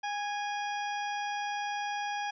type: harmonic tone with a mistuned harmonic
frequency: 820 Hz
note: G#5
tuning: 22 cents flat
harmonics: 1 / 2 / 3 / 4 / 6 / 7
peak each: -33 / -39 / -43 / -45 / -49 / -50 dBFS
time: 0.03-2.31 s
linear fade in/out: 10 ms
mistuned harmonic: 2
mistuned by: +22 cents
effects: none